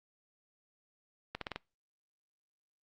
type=accelerating click train; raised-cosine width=0.3 ms; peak=-21 dBFS; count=5; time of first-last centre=1.35-1.56 s; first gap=63 ms; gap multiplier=0.88; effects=noise-tail reverb RT60 0.3 s tail -26 dB re dry + Opus 48 kbps